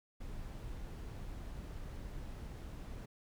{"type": "noise", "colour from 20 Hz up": "brown", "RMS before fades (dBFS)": -45, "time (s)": [0.2, 3.06], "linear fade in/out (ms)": 10, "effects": []}